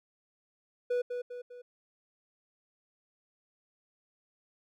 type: tone with echo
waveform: triangle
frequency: 490.4 Hz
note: B4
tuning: 12 cents flat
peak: -25 dBFS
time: 0.9-1.02 s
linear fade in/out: 10 ms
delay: 200 ms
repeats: 3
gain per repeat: -6 dB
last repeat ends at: 1.62 s
effects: none